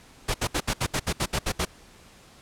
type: noise bursts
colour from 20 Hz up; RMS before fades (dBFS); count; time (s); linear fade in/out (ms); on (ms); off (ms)
pink; -25; 11; 0.28-1.653; 10; 63; 68
effects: pink hiss -52 dBFS RMS until 2.41 s + low-pass 10000 Hz 12 dB/octave